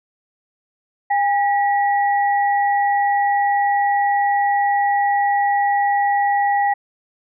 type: tone pair together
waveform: sine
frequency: 810 / 1930.3 Hz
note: G#5 / B6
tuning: -43 / -40 cents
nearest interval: octave + minor third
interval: 1503 cents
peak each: -15 / -23 dBFS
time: 1.1-6.74 s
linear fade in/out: 10 ms
effects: none